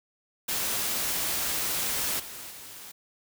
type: noise with level steps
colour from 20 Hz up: white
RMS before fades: -29 / -41 / -44 dBFS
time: 0.48-2.92 s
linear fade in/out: 10 ms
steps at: 2.19 / 2.5 s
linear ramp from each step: 10 ms
effects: none